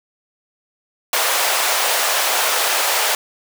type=high-pass noise; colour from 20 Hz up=pink; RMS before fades=-18 dBFS; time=1.13-3.15 s; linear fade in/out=2 ms; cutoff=570 Hz; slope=24 dB/octave; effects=none